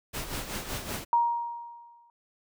pink noise with tremolo, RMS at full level -33 dBFS, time 0.13-1.05 s, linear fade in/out 20 ms, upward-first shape sine, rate 5.3 Hz, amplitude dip 60%
sine tone with exponential decay, 942 Hz, A#5, 18 cents sharp, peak -18 dBFS, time 1.13-2.1 s, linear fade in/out 1 ms, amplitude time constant 210 ms
effects none

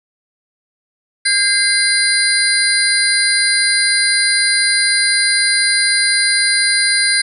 sine tone cluster, 1605 / 2076 / 4094 / 4806 / 9340 Hz, G6 / C7 / C8 / D8 / D9, +40 / -14 / -38 / +39 / -11 cents, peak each -18 dBFS, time 1.25-7.22 s, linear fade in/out 10 ms, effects none

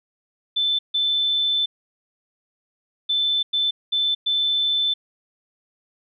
sine tone bursts at uneven times, 3526 Hz, A7, 3 cents sharp, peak -18 dBFS, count 6, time 0.56-0.79 / 0.94-1.66 / 3.09-3.43 / 3.53-3.71 / 3.92-4.15 / 4.26-4.94 s, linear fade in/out 10 ms, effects none

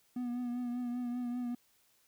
triangle tone with vibrato, 244.2 Hz, B3, 19 cents flat, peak -32 dBFS, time 0.16-1.55 s, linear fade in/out 5 ms, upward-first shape triangle, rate 5.1 Hz, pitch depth 39 cents each way, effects white hiss -70 dBFS RMS until 2.07 s

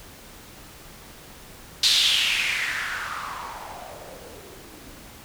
violet noise with low-pass filter sweep, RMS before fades -27 dBFS, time 1.83-5.1 s, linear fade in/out 5 ms, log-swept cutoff 4100 to 230 Hz, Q 4.1, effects pink hiss -45 dBFS RMS until 5.24 s

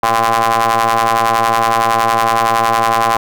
sawtooth ring-modulated tone, 113.7 Hz, A#2, 43 cents flat, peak -4 dBFS, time 0.03-3.17 s, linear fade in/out 0 ms, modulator 915 Hz, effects none

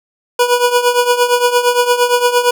25% pulse tone with tremolo, 487.9 Hz, B4, 21 cents flat, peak -3 dBFS, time 0.39-2.51 s, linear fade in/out 5 ms, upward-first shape triangle, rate 8.7 Hz, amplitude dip 80%, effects none

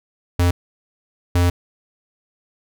square tone bursts at uneven times, 87.9 Hz, F2, 12 cents sharp, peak -14 dBFS, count 2, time 0.39-0.51 / 1.35-1.5 s, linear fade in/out 5 ms, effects none

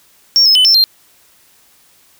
triangle tone with pitch steps, 5500 / 5180 / 3015 / 5350 / 4183 Hz, F8 / E8 / F#7 / E8 / C8, -27 / -31 / +32 / +25 / -1 cents, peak -5 dBFS, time 0.36-0.84 s, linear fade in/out 0 ms, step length 96 ms, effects white hiss -50 dBFS RMS until 2.19 s

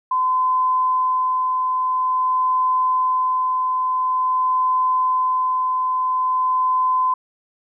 sine tone with tremolo, 1022 Hz, C6, 41 cents flat, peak -15 dBFS, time 0.11-7.14 s, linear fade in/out 5 ms, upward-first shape sine, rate 0.48 Hz, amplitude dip 25%, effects none

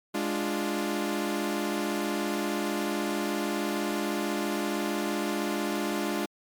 sawtooth chord, D diminished, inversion second, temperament equal, 207.7 / 293.7 / 349.2 Hz, Ab3 / D4 / F4, 0 / 0 / 0 cents, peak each -28 dBFS, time 0.14-6.26 s, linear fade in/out 10 ms, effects MP3 96 kbps

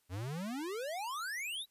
square exponential sweep, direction up, 84.9 to 3990 Hz, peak -38 dBFS, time 0.09-1.66 s, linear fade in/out 50 ms, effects white hiss -75 dBFS RMS until 1.7 s + resampled to 32000 Hz

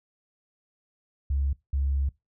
sine tone pair in turn, 69.3 / 69.05 Hz, C#2 / C#2, 0 / -6 cents, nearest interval unison, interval 6 cents, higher first, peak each -22 dBFS, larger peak neither, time 1.3-1.53 / 1.73-2.09 s, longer second, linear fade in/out 5 ms, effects noise-tail reverb RT60 0.2 s tail -22 dB re dry + tanh soft clip ceiling -18 dBFS

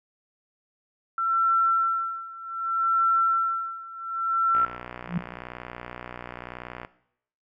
sine tone with tremolo, 1347 Hz, E6, 37 cents sharp, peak -19 dBFS, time 1.18-4.65 s, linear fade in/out 2 ms, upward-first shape sine, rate 0.65 Hz, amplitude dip 90%
click train, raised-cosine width 0.5 ms, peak -21 dBFS, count 141, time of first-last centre 4.55-6.849 s, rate 60.9 Hz
sine tone with exponential growth, 174.61 Hz, F3, in tune, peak -19 dBFS, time 5.02-5.18 s, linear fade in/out 5 ms, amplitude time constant 33 ms
effects noise-tail reverb RT60 0.7 s tail -17 dB re dry

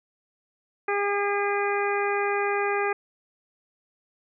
harmonic tone, 405.2 Hz, G#4, 43 cents flat, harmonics 1 / 2 / 3 / 4 / 5 / 6, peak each -26 / -29 / -31 / -32 / -33 / -34 dBFS, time 0.88-2.93 s, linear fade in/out 5 ms, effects none

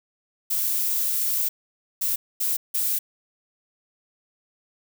violet noise bursts at uneven times, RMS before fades -24 dBFS, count 4, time 0.5-1.49 / 2.01-2.16 / 2.4-2.57 / 2.74-2.99 s, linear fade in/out 10 ms, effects none

